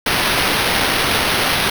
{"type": "noise with sample-and-hold", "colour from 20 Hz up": "violet", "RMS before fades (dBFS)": -17, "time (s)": [0.06, 1.7], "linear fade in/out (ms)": 5, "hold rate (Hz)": 7350, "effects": []}